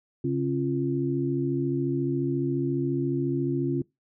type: tone cluster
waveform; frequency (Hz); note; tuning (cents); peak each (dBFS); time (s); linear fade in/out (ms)
sine; 138 / 271.7 / 346; C#3 / C#4 / F4; -7 / -35 / -16; -28; 0.24-3.82; 5
effects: noise-tail reverb RT60 0.2 s tail -23 dB re dry